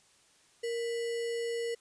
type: tone with sample-and-hold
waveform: sine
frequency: 466.3 Hz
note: A#4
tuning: 1 cent sharp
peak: -31 dBFS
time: 0.63-1.75 s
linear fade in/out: 10 ms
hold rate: 2450 Hz
effects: white hiss -64 dBFS RMS until 1.8 s + resampled to 22050 Hz